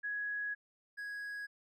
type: tone pair in turn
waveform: sine / triangle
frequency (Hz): 1670 / 1660.4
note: G#6 / G#6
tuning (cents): +9 / -1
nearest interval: unison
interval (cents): 10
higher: first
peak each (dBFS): -35 / -38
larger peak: first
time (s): 0.03-0.55 / 0.97-1.47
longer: first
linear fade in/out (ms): 20
effects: none